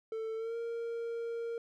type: tone with pitch glide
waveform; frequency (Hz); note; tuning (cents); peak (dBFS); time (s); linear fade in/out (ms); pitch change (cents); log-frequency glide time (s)
triangle; 444.6 to 464.3; A4 to A#4; +18 to -7; -33; 0.12-1.58; 2; +75; 0.36-0.56
effects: none